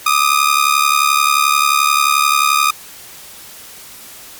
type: ring-modulated tone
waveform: sawtooth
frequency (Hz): 1229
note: D#6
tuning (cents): -22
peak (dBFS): -4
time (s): 0.06-2.71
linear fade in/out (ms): 5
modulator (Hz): 35.7
effects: white hiss -36 dBFS RMS until 4.39 s + MP3 96 kbps